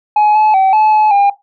sine tone with pitch steps, 843 / 858 / 767 / 861 / 856 / 804 Hz, G#5 / A5 / G5 / A5 / A5 / G5, +26 / -44 / -38 / -38 / -48 / +44 cents, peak -4 dBFS, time 0.16-1.3 s, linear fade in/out 5 ms, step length 190 ms, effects noise-tail reverb RT60 0.2 s tail -18 dB re dry + tanh soft clip ceiling -6 dBFS

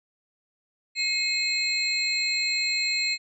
sine tone cluster, 2170 / 2550 / 4167 / 7440 Hz, C#7 / D#7 / C8 / A#8, -37 / +42 / -8 / -4 cents, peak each -28 / -31 / -26 / -35 dBFS, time 0.95-3.18 s, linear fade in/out 50 ms, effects none

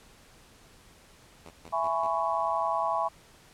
5% pulse tone bursts, 82.41 Hz, E2, in tune, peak -34 dBFS, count 4, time 1.45-2.074 s, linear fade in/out 5 ms, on 51 ms, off 140 ms
sine chord, C# minor seventh, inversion first, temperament just, 665.2 / 831.5 / 997.9 / 1108.7 Hz, E5 / G#5 / B5 / C#6, +16 / +2 / +18 / 0 cents, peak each -31 dBFS, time 1.72-3.09 s, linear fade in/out 20 ms
effects pink hiss -56 dBFS RMS until 3.53 s + low-pass 11000 Hz 12 dB/octave

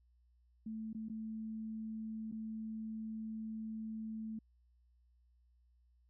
sine tone with dropouts, 220 Hz, A3, in tune, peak -40 dBFS, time 0.66-4.39 s, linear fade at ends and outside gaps 5 ms, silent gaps 0.931-0.947 / 1.086-1.097 / 2.315-2.322 s, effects added 60 Hz sine -67 dBFS peak until 6.09 s

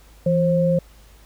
sine tone pair together, 167.57 / 532 Hz, E3 / C5, +29 / +29 cents, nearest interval octave + minor sixth, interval 2000 cents, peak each -18 dBFS, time 0.26-0.79 s, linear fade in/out 5 ms, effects added 52 Hz sine -47 dBFS peak until 1.25 s + pink hiss -53 dBFS RMS until 1.25 s

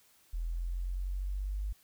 sine exponential sweep, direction up, 41.2 to 50.8 Hz, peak -32 dBFS, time 0.33-1.73 s, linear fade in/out 10 ms, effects white hiss -65 dBFS RMS until 1.83 s

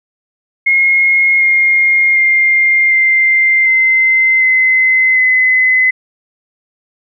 sine tone with pitch steps, 2153 / 2132 / 2111 / 2091 / 2070 / 2050 / 2030 Hz, C7 / C7 / C7 / C7 / C7 / C7 / B6, +49 / +32 / +15 / -2 / -19 / -36 / +47 cents, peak -7 dBFS, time 0.66-5.91 s, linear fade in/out 10 ms, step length 750 ms, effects none

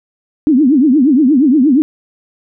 sine tone with vibrato, 277.9 Hz, C#4, 4 cents sharp, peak -6 dBFS, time 0.47-1.82 s, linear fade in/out 0 ms, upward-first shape triangle, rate 8.5 Hz, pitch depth 290 cents each way, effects none

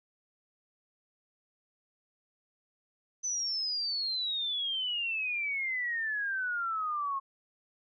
sine exponential sweep, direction down, 6100 to 1076 Hz, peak -30 dBFS, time 3.23-7.2 s, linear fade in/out 20 ms, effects none

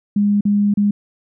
sine tone with dropouts, 204.6 Hz, G#3, 26 cents flat, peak -12 dBFS, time 0.16-0.91 s, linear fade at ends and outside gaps 5 ms, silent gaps 0.409-0.452 / 0.74-0.772 s, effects none

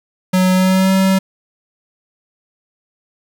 square tone with pitch glide, 185 to 190.86 Hz, F#3 to G3, 0 to -46 cents, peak -11 dBFS, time 0.33-1.19 s, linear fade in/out 10 ms, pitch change +54 cents, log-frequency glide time 0.54-0.92 s, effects 8-bit

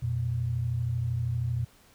sine tone pair together, 87.79 / 120.6 Hz, F2 / B2, +10 / -41 cents, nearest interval perfect fourth, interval 549 cents, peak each -33 / -27 dBFS, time 0.02-1.65 s, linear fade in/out 10 ms, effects pink hiss -59 dBFS RMS until 1.94 s

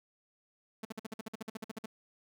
sawtooth tone bursts, 220 Hz, A3, in tune, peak -34 dBFS, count 15, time 0.83-1.859 s, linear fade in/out 5 ms, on 21 ms, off 51 ms, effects none

